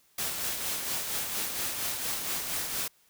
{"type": "noise with tremolo", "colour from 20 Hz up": "white", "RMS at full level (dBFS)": -31, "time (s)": [0.18, 2.88], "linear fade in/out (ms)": 5, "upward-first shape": "sine", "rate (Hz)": 4.3, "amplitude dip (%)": 40, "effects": ["white hiss -65 dBFS RMS until 3.09 s"]}